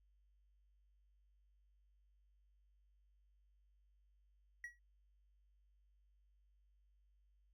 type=tone with exponential decay; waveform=triangle; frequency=1919 Hz; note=A#6; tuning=50 cents sharp; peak=-40 dBFS; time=4.64-4.79 s; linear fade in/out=2 ms; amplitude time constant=31 ms; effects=added 50 Hz sine -70 dBFS peak until 7.53 s